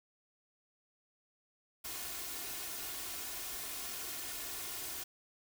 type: noise with comb filter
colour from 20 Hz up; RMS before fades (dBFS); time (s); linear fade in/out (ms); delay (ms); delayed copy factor
white; -42; 1.84-5.04; 10; 2.8; +0.55
effects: none